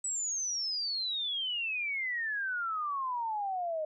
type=exponential sweep; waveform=sine; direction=down; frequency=7980 to 609 Hz; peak=-31 dBFS; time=0.04-3.85 s; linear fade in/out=5 ms; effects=none